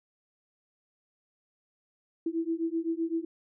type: beating tone pair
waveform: sine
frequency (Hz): 325.8 / 333.6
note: E4 / E4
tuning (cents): -20 / +21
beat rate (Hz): 7.8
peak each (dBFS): -31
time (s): 2.26-3.25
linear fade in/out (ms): 5
effects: none